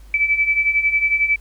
sine beating tone pair, 2302 / 2313 Hz, D7 / D7, -35 / -27 cents, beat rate 11 Hz, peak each -21 / -16 dBFS, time 0.14-1.36 s, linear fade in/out 2 ms, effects added 50 Hz sine -39 dBFS peak until 1.4 s + pink hiss -54 dBFS RMS until 1.4 s

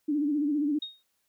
sine tone with vibrato, 293.7 Hz, D4, in tune, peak -24 dBFS, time 0.08-0.79 s, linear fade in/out 10 ms, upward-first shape sine, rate 15 Hz, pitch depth 83 cents each way
sine tone with exponential decay, 3729 Hz, A#7, in tune, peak -30 dBFS, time 0.82-1.03 s, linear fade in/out 5 ms, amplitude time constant 44 ms
effects white hiss -75 dBFS RMS until 1.28 s

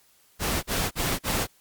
pink noise bursts, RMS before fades -26 dBFS, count 4, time 0.39-1.473 s, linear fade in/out 50 ms, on 240 ms, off 41 ms, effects white hiss -61 dBFS RMS until 1.6 s + Opus 48 kbps

